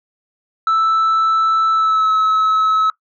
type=tone with pitch glide; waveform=sine; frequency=1318.5 to 1292.1 Hz; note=E6 to E6; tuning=0 to -35 cents; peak=-9 dBFS; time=0.67-2.9 s; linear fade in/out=2 ms; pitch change=-35 cents; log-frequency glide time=1.72-2.11 s; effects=noise-tail reverb RT60 0.1 s tail -20 dB re dry + tanh soft clip ceiling -11 dBFS